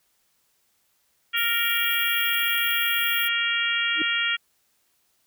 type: harmonic tone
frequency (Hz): 466.2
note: A#4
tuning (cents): 0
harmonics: 3 / 4 / 5 / 6 / 7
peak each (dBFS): -28 / -28 / -28 / -28 / -28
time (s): 1.33-4.37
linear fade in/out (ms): 20
type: high-pass noise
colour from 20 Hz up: white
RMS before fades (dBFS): -31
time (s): 1.36-3.29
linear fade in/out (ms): 20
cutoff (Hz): 11000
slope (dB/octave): 48
type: tone with exponential growth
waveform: sine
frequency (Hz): 314.2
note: D#4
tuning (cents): +17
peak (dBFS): -23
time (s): 3.94-4.02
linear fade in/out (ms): 2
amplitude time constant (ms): 17
effects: white hiss -68 dBFS RMS until 5.26 s